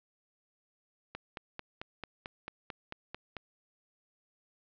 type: click train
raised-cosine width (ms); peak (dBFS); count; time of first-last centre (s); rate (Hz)
0.3; -23; 11; 1.15-3.367; 4.51
effects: low-pass 4000 Hz 12 dB/octave